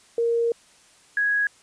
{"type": "tone pair in turn", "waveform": "sine", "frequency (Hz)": [466.2, 1661.3], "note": ["A#4", "G#6"], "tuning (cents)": [0, 0], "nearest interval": "octave + minor seventh", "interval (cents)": 2200, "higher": "second", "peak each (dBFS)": -19, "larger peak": "neither", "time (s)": [[0.18, 0.52], [1.17, 1.47]], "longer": "first", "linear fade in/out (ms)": 2, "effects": ["white hiss -55 dBFS RMS until 1.62 s", "resampled to 22050 Hz"]}